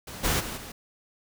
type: noise with level steps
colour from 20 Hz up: pink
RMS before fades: -40 / -25 / -35 / -41 dBFS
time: 0.07-0.72 s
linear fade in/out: 5 ms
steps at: 0.23 / 0.39 / 0.56 s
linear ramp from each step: 20 ms
effects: none